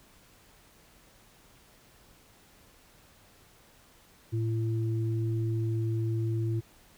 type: tone pair together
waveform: sine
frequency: 112.6 / 337.7 Hz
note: A2 / E4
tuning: +40 / +42 cents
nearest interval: octave + perfect fifth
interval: 1902 cents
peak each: -27 / -35 dBFS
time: 4.32-6.61 s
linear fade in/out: 20 ms
effects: pink hiss -59 dBFS RMS until 6.97 s